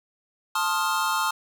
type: chord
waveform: square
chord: F dominant seventh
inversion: first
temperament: equal with one note detuned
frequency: 880 / 1058.7 / 1244.5 / 1396.9 Hz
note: A5 / C6 / Eb6 / F6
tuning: 0 / +20 / 0 / 0 cents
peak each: -29 dBFS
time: 0.55-1.31 s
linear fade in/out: 5 ms
effects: none